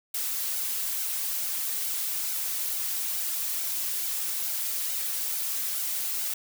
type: noise with flanger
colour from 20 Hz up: blue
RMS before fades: -30 dBFS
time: 0.14-6.34 s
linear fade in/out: 5 ms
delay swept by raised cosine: 1.3 to 4.5 ms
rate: 2.3 Hz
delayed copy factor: +0.55
effects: none